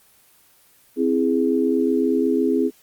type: chord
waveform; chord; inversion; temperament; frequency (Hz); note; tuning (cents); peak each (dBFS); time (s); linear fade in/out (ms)
sine; C augmented; none; equal; 261.6 / 329.6 / 415.3; C4 / E4 / G#4; 0 / 0 / 0; -20 / -22 / -21; 0.96-2.71; 50
effects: white hiss -55 dBFS RMS until 2.82 s + Opus 24 kbps